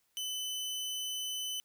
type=tone; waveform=sawtooth; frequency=3020 Hz; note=F#7; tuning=35 cents sharp; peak=-32 dBFS; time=0.17-1.6 s; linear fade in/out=0 ms; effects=white hiss -75 dBFS RMS until 1.64 s